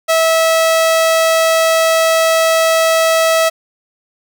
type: tone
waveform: sawtooth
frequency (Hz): 650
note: E5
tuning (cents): -24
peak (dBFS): -6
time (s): 0.08-3.5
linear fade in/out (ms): 20
effects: none